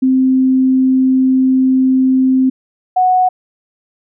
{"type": "tone pair in turn", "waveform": "sine", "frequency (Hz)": [260.7, 737.4], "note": ["C4", "F#5"], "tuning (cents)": [-6, -6], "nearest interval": "octave + tritone", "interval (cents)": 1800, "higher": "second", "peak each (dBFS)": -8, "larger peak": "neither", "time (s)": [[0.02, 2.5], [2.96, 3.29]], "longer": "first", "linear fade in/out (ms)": 10, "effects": []}